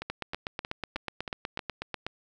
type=two click trains; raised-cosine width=0.3 ms; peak=-16 / -19 dBFS; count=17 / 6; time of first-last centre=0.1-2.066 / 0.02-1.592 s; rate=8.14 / 3.18 Hz; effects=none